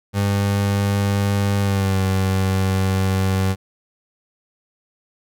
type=tone with pitch glide; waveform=30% pulse; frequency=100.3 to 95.33 Hz; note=G2 to G2; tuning=+40 to -48 cents; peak=-14 dBFS; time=0.13-3.56 s; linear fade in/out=50 ms; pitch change=-88 cents; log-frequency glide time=1.6-1.99 s; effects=none